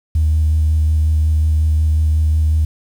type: tone with vibrato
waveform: sine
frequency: 77.78 Hz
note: D#2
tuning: in tune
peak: -10 dBFS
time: 0.15-2.65 s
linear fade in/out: 5 ms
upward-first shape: square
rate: 5.5 Hz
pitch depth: 12 cents each way
effects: tanh soft clip ceiling -7 dBFS + 7-bit